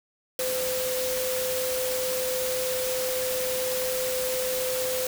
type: tone in noise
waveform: sine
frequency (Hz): 511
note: C5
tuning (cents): -41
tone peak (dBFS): -27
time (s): 0.39-5.07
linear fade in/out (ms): 2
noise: white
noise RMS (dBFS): -31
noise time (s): 0.39-5.07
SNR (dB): +1
effects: none